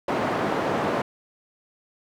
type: band-pass noise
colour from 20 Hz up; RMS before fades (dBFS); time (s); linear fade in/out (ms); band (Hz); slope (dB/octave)
white; -25; 0.08-1.02; 5; 160 to 840; 12
effects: none